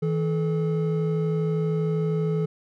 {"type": "tone pair together", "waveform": "triangle", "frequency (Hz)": [160.8, 429.8], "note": ["E3", "A4"], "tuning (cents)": [-43, -41], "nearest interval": "octave + perfect fourth", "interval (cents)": 1702, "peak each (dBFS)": [-21, -25], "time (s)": [0.02, 2.46], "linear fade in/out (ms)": 10, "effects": []}